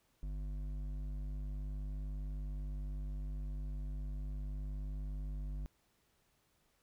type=tone with hard clipping; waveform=sine; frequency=49.83 Hz; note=G1; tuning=29 cents sharp; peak=-40 dBFS; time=0.23-5.66 s; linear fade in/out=0 ms; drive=9 dB; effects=pink hiss -75 dBFS RMS until 6.82 s